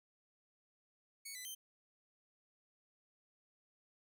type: tone with pitch steps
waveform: 10% pulse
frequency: 2224 / 2002 / 3112 Hz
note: C#7 / B6 / G7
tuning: +5 / +23 / -13 cents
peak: -37 dBFS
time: 1.25-1.55 s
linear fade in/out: 10 ms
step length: 100 ms
effects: none

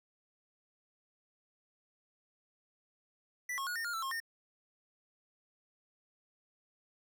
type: tone with pitch steps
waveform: square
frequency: 1974 / 1089 / 1450 / 1826 / 1418 / 1329 / 1074 / 1827 Hz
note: B6 / C#6 / F#6 / A#6 / F6 / E6 / C6 / A#6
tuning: -1 / -31 / -35 / -36 / +26 / +14 / +45 / -35 cents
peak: -36 dBFS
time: 3.49-4.202 s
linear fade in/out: 5 ms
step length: 89 ms
effects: none

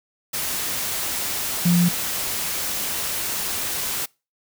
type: tone in noise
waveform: sine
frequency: 174.61 Hz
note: F3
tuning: in tune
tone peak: -14 dBFS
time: 1.65-1.89 s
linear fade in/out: 10 ms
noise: white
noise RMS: -26 dBFS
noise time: 0.33-4.06 s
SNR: +9 dB
effects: noise-tail reverb RT60 0.3 s tail -26 dB re dry

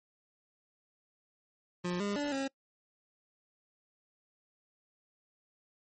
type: tone with pitch steps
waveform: 25% pulse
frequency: 177.5 / 203 / 290.1 / 271.2 Hz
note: F3 / G#3 / D4 / C#4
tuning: +28 / -39 / -21 / -38 cents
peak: -28 dBFS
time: 1.84-2.48 s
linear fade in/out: 10 ms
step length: 160 ms
effects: noise-tail reverb RT60 0.1 s tail -23 dB re dry + MP3 32 kbps

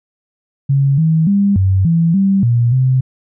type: tone with pitch steps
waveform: sine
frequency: 138.2 / 160.3 / 200.1 / 95.3 / 166.3 / 195.1 / 119 / 129.7 Hz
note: C#3 / E3 / G3 / G2 / E3 / G3 / A#2 / C3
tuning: -5 / -48 / +36 / -48 / +16 / -8 / +36 / -15 cents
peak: -9 dBFS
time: 0.69-3.01 s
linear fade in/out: 10 ms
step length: 290 ms
effects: none

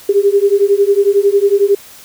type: beating tone pair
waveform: sine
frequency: 396 / 407 Hz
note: G4 / G#4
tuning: +18 / -35 cents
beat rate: 11 Hz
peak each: -11 dBFS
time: 0.09-1.75 s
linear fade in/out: 5 ms
effects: white hiss -38 dBFS RMS until 2.04 s

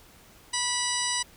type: harmonic tone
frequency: 980 Hz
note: B5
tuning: 14 cents flat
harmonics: 1 / 2 / 3 / 4 / 5 / 6 / 8 / 9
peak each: -34 / -34 / -34 / -34 / -34 / -34 / -34 / -34 dBFS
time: 0.53-1.23 s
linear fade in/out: 10 ms
effects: pink hiss -54 dBFS RMS until 1.36 s

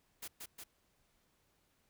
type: noise with echo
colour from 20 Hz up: white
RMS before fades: -45 dBFS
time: 0.22-0.28 s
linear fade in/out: 10 ms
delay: 180 ms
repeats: 2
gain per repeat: -2 dB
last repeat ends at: 0.64 s
effects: pink hiss -75 dBFS RMS until 1.89 s

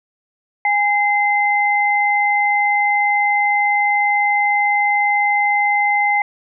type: tone pair together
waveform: sine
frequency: 821 / 2069 Hz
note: G#5 / C7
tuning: -20 / -20 cents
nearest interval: octave + major third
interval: 1600 cents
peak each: -16 dBFS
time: 0.65-6.22 s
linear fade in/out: 2 ms
effects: none

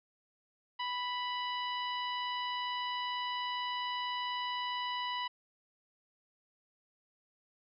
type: harmonic tone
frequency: 987.8 Hz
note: B5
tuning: in tune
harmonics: 1 / 2 / 3 / 4 / 5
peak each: -36 / -42 / -40 / -47 / -52 dBFS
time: 0.79-5.28 s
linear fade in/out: 10 ms
effects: none

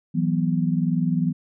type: chord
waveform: sine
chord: E suspended second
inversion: none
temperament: equal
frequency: 164.81 / 185 / 246.9 Hz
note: E3 / F#3 / B3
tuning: 0 / 0 / 0 cents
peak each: -22 / -24 / -25 dBFS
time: 0.14-1.33 s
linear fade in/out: 20 ms
effects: none

